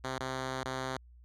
5% pulse tone with dropouts, 130.81 Hz, C3, in tune, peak -23 dBFS, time 0.04-0.97 s, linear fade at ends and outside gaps 2 ms, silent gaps 0.182-0.206 / 0.634-0.657 s, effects added 60 Hz sine -53 dBFS peak until 1.24 s + low-pass 7000 Hz 12 dB/octave

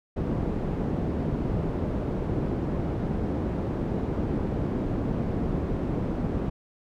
white low-pass noise, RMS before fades -28 dBFS, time 0.16-6.5 s, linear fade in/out 10 ms, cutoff 290 Hz, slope 12 dB/octave, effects none

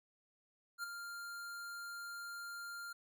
square tone with ADSR envelope, 1396.9 Hz, F6, in tune, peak -38 dBFS, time 0.78-2.93 s, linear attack 54 ms, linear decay 11 ms, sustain -7 dB, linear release 8 ms, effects none

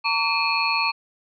sine tone cluster, 912 / 1136 / 2417 / 2581 / 4320 Hz, A#5 / C#6 / D7 / E7 / C#8, -38 / +42 / +49 / -37 / -45 cents, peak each -26 dBFS, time 0.04-0.92 s, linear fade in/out 20 ms, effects none

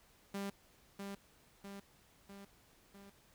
sawtooth tone with echo, 198.6 Hz, G3, 23 cents sharp, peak -35 dBFS, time 0.34-0.5 s, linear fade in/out 5 ms, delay 650 ms, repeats 4, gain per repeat -4 dB, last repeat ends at 3.1 s, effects pink hiss -67 dBFS RMS until 3.34 s

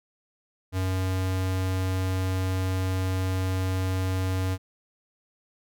square tone, 93.6 Hz, F#2, 20 cents sharp, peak -25 dBFS, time 0.72-4.58 s, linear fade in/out 50 ms, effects none

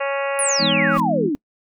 harmonic tone, 277.2 Hz, C#4, in tune, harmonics 2 / 3 / 4 / 5 / 6 / 7 / 8 / 9 / 10, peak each -22 / -30 / -29 / -32 / -34 / -32 / -36 / -34 / -35 dBFS, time 0-0.98 s, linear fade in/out 10 ms
sine exponential sweep, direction down, 10610 to 270 Hz, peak -18 dBFS, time 0.39-1.35 s, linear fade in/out 0 ms
sine chord, E major seventh, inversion none, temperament just, 164.81 / 206 / 247.2 / 309 Hz, E3 / G#3 / B3 / D#4, 0 / -14 / +2 / -12 cents, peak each -25 / -24 / -25 / -26 dBFS, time 0.58-1.31 s, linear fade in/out 50 ms
pink noise with exponential growth, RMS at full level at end -31 dBFS, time 0.84-1 s, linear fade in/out 1 ms, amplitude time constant 34 ms
effects noise-tail reverb RT60 0.1 s tail -25 dB re dry

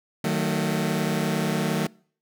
sawtooth chord, D# diminished, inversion none, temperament just, 155.56 / 186.68 / 224 Hz, D#3 / F#3 / A3, 0 / +16 / +31 cents, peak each -23 dBFS, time 0.24-1.87 s, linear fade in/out 5 ms, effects noise-tail reverb RT60 0.5 s tail -25 dB re dry

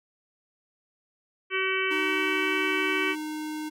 harmonic tone, 380 Hz, F#4, 46 cents sharp, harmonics 1 / 3 / 4 / 5 / 6 / 7 / 8, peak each -30 / -34 / -32 / -35 / -29 / -34 / -35 dBFS, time 1.5-3.16 s, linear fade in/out 50 ms
square tone with pitch glide, 310 to 307 Hz, D#4 to D#4, -6 to -23 cents, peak -32 dBFS, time 1.9-3.7 s, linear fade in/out 20 ms, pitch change -17 cents, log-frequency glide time 2.03-3.14 s
effects none

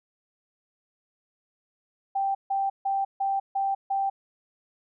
sine tone bursts, 784 Hz, G5, in tune, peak -23 dBFS, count 6, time 2.15-4.1 s, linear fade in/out 10 ms, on 200 ms, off 150 ms, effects none

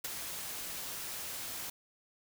white noise with ADSR envelope, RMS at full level -35 dBFS, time 0.04-1.7 s, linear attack 8 ms, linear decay 21 ms, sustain -6 dB, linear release 5 ms, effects none

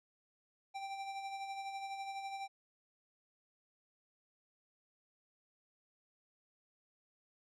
square tone with tremolo, 784 Hz, G5, in tune, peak -40 dBFS, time 0.74-2.48 s, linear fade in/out 20 ms, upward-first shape sine, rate 12 Hz, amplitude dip 45%, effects low-pass 6000 Hz 12 dB/octave

